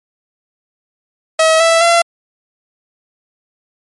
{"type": "tone with pitch steps", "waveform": "sawtooth", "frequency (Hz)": [641, 660.5, 680.7], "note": ["E5", "E5", "F5"], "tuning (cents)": [-49, 3, -45], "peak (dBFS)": -4, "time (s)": [1.39, 2.02], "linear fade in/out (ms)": 5, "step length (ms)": 210, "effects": ["MP3 48 kbps"]}